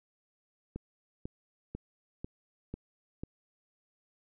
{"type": "click train", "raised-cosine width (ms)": 3, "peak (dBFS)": -25, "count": 6, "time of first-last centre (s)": [0.76, 3.235], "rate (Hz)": 2.02, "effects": []}